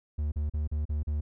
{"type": "tone bursts", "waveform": "triangle", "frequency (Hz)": 74.9, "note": "D2", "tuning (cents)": 35, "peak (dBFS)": -25, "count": 6, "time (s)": [0.18, 1.21], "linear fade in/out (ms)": 10, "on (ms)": 140, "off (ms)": 38, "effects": []}